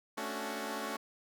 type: chord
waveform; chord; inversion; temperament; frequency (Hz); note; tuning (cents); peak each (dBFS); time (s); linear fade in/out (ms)
10% pulse; D major seventh; second; equal with one note detuned; 220 / 277.2 / 292.1 / 370; A3 / C#4 / D4 / F#4; 0 / 0 / -9 / 0; -32 / -33 / -37 / -35; 0.17-0.97; 10
effects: none